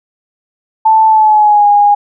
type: tone with pitch glide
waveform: sine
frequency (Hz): 880 to 821.1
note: A5 to G#5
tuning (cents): 0 to -20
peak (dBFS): -4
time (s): 0.85-1.95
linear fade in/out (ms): 10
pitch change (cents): -120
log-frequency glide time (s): 1.07-1.67
effects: none